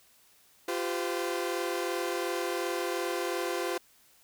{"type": "chord", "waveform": "sawtooth", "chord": "F suspended second", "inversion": "none", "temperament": "equal with one note detuned", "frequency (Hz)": [349.2, 392, 510.1], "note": ["F4", "G4", "C5"], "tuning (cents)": [0, 0, -44], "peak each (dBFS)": [-29, -32, -31], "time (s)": [0.68, 3.78], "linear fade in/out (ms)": 5, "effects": ["white hiss -62 dBFS RMS until 4.23 s"]}